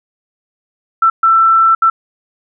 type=tone bursts at uneven times; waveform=sine; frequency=1335 Hz; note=E6; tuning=22 cents sharp; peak=-6 dBFS; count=3; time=1.02-1.1 / 1.23-1.75 / 1.82-1.9 s; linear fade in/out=5 ms; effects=none